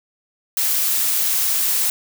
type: noise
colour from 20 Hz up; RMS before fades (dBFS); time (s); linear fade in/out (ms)
blue; -19; 0.57-1.9; 2
effects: none